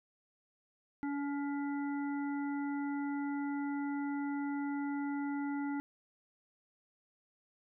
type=harmonic tone with a mistuned harmonic; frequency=284.3 Hz; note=C#4; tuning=44 cents sharp; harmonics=1 / 3 / 5 / 7; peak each=-34 / -44 / -48 / -51 dBFS; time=1.03-5.8 s; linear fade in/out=0 ms; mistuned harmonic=5; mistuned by=-17 cents; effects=none